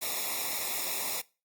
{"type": "noise with comb filter", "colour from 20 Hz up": "white", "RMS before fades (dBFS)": -33, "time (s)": [0.01, 1.22], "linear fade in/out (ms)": 20, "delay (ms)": 0.65, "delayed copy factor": -1, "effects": ["noise-tail reverb RT60 0.3 s tail -21 dB re dry", "Opus 48 kbps"]}